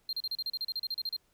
triangle tone bursts, 4186 Hz, C8, in tune, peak -30 dBFS, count 15, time 0.09-1.165 s, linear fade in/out 2 ms, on 39 ms, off 35 ms, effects pink hiss -71 dBFS RMS until 1.33 s

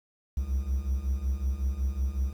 triangle beating tone pair, 63 / 68.4 Hz, B1 / C#2, +35 / -23 cents, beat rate 5.4 Hz, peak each -29 / -26 dBFS, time 0.37-2.33 s, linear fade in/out 5 ms, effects 9-bit

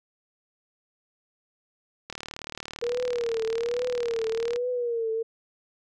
click train, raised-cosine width 0.2 ms, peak -18 dBFS, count 94, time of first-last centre 2.1-4.56 s, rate 37.8 Hz
sine tone with vibrato, 471 Hz, A#4, 18 cents sharp, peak -25 dBFS, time 2.82-5.23 s, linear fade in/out 10 ms, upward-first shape triangle, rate 1.2 Hz, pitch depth 110 cents each way
effects none

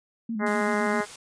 sine tone with vibrato, 220 Hz, A3, in tune, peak -27 dBFS, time 0.29-1.01 s, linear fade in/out 5 ms, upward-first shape square, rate 7.8 Hz, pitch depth 68 cents each way
harmonic tone, 207.7 Hz, G#3, in tune, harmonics 2 / 3 / 4 / 5 / 6 / 7 / 8 / 9 / 10, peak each -29 / -31 / -32 / -33 / -34 / -34 / -35 / -36 / -36 dBFS, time 0.39-1.06 s, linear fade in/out 50 ms
white noise, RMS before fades -42 dBFS, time 0.46-1.16 s, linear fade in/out 5 ms
effects resampled to 22050 Hz

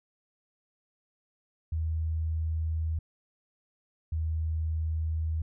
sine tone pair in turn, 80 / 79.71 Hz, D#2 / D#2, +49 / +42 cents, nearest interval unison, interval 7 cents, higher first, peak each -27 dBFS, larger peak neither, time 1.72-2.99 / 4.12-5.42 s, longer second, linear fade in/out 5 ms, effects none

